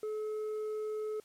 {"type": "tone with tanh clipping", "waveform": "sine", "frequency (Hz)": 429.3, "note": "A4", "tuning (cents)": -43, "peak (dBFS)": -35, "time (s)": [0.03, 1.2], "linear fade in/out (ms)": 2, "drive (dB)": 4, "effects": ["white hiss -64 dBFS RMS until 1.24 s", "low-pass 12000 Hz 12 dB/octave"]}